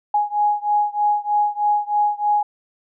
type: beating tone pair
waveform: sine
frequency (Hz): 830.6 / 833.8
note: G#5 / G#5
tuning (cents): 0 / +7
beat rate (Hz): 3.2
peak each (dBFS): -19 / -20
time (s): 0.14-2.43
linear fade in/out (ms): 5
effects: none